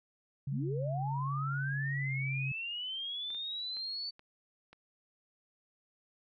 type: tone with pitch glide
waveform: sine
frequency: 138 to 134.54 Hz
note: C#3 to C3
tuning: -7 to +49 cents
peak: -33 dBFS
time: 0.47-2.52 s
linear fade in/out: 5 ms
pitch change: -44 cents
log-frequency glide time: 2.01-2.12 s
type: linear sweep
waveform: sine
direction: up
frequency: 164.81 to 4527 Hz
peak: -36 dBFS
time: 0.51-4.11 s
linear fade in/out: 20 ms
type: clicks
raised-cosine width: 0.3 ms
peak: -38 dBFS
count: 5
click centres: 3.304 / 3.347 / 3.769 / 4.194 / 4.73 s
effects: none